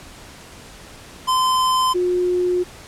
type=tone pair in turn; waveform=square / sine; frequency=1029 / 359 Hz; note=C6 / F4; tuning=-29 / +48 cents; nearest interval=octave + tritone; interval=1823 cents; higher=first; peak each=-16 dBFS; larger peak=neither; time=1.27-1.94 / 1.94-2.64 s; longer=second; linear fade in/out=20 ms; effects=pink hiss -41 dBFS RMS until 2.87 s + low-pass 10000 Hz 12 dB/octave